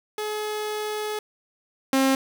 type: tone pair in turn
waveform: sawtooth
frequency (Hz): 424.5 / 267.4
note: G#4 / C4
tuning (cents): +38 / +38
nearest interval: minor sixth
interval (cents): 800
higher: first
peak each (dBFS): -23 / -14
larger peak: second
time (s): 0.18-1.19 / 1.93-2.15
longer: first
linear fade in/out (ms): 2
effects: 7-bit